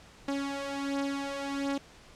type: beating tone pair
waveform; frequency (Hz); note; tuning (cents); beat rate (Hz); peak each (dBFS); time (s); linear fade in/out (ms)
sawtooth; 277.2 / 278.6; C#4 / C#4; 0 / +9; 1.4; -32 / -29; 0.28-1.78; 5
effects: pink hiss -54 dBFS RMS until 2.15 s + low-pass 7000 Hz 12 dB/octave